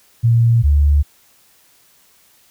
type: tone pair in turn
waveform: sine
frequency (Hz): 116.54 / 72.53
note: A#2 / D2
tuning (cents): 0 / -21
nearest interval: minor sixth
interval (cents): 821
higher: first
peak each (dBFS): -9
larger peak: neither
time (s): 0.23-0.63 / 0.63-1.03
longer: neither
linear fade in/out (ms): 20
effects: white hiss -53 dBFS RMS until 2.5 s